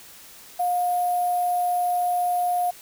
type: tone with sample-and-hold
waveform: sine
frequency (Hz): 713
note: F5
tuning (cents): +36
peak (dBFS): -20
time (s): 0.59-2.71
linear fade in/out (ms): 10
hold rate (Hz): 11025
effects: white hiss -46 dBFS RMS until 2.81 s